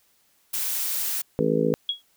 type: noise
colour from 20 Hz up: blue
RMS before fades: -27 dBFS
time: 0.53-1.22 s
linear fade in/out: 10 ms
type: harmonic tone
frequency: 54.2 Hz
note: A1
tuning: 25 cents flat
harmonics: 3 / 4 / 5 / 6 / 7 / 8 / 9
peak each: -27 / -28 / -27 / -35 / -30 / -25 / -25 dBFS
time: 1.39-1.74 s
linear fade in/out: 0 ms
type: tone with exponential decay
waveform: sine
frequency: 3322 Hz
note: G#7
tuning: in tune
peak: -19 dBFS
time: 1.89-2.02 s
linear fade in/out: 2 ms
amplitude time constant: 27 ms
effects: white hiss -64 dBFS RMS until 2.16 s